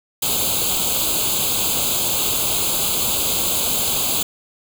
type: noise with comb filter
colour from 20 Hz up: white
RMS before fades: -20 dBFS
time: 0.22-4.23 s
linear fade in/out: 5 ms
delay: 0.27 ms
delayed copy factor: +1
effects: none